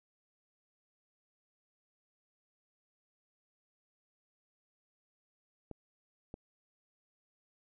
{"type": "clicks", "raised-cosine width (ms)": 2, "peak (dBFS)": [-30, -30], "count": 2, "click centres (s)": [5.713, 6.341], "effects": []}